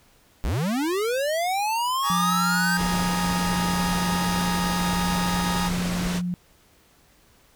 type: linear sweep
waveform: square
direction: up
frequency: 41.18 to 1580 Hz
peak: -23 dBFS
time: 0.44-2.77 s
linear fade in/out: 0 ms
type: chord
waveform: sawtooth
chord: Ab suspended second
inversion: none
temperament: just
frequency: 830.6 / 934.4 / 1245.9 Hz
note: Ab5 / Bb5 / Eb6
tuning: 0 / +4 / +2 cents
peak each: -27 dBFS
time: 2.02-5.71 s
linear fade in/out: 50 ms
type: tone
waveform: sine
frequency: 177.7 Hz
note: F3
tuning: 30 cents sharp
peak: -24 dBFS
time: 2.1-6.34 s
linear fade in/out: 0 ms
type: low-pass noise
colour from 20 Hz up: pink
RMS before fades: -30 dBFS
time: 2.76-6.22 s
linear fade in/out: 50 ms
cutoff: 8700 Hz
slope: 12 dB/octave
effects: pink hiss -58 dBFS RMS until 7.55 s